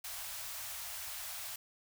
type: band-stop noise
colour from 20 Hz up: white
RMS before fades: -43 dBFS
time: 0.04-1.56 s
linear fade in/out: 5 ms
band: 120 to 590 Hz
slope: 96 dB/octave
effects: none